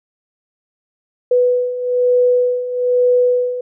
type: beating tone pair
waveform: sine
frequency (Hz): 493.9 / 495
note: B4 / B4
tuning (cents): 0 / +4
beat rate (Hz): 1.1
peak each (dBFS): -18 / -13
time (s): 1.31-3.61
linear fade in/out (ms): 5
effects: none